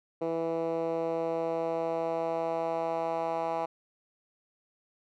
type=tone with band-pass filter sweep; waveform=10% pulse; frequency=164.81 Hz; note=E3; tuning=in tune; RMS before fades=-31 dBFS; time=0.21-3.66 s; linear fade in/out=10 ms; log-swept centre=450 to 790 Hz; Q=2; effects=none